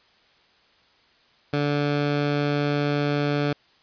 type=tone; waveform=15% pulse; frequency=145.3 Hz; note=D3; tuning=18 cents flat; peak=-15 dBFS; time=1.53-3.53 s; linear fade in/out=5 ms; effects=white hiss -59 dBFS RMS until 3.82 s + resampled to 11025 Hz